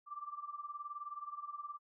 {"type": "tone with tremolo", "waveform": "sine", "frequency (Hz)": 1174.7, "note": "D6", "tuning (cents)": 0, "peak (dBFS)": -39, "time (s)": [0.06, 1.79], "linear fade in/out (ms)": 50, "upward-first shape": "sine", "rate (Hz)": 19, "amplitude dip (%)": 80, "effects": []}